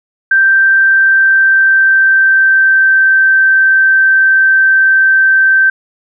sine tone with pitch glide, 1568 to 1555.4 Hz, G6 to G6, 0 to -14 cents, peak -5 dBFS, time 0.31-5.7 s, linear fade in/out 5 ms, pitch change -14 cents, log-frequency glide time 0.78-3.02 s, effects none

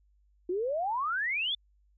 sine exponential sweep, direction up, 343.3 to 3569 Hz, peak -28 dBFS, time 0.49-1.55 s, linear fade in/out 5 ms, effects added 50 Hz sine -63 dBFS peak until 1.97 s

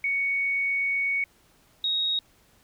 sine tone pair in turn, 2228 / 3769 Hz, C#7 / A#7, +8 / +18 cents, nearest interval major sixth, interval 910 cents, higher second, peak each -23 dBFS, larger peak neither, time 0.04-1.24 / 1.84-2.19 s, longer first, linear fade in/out 2 ms, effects pink hiss -61 dBFS RMS until 2.63 s

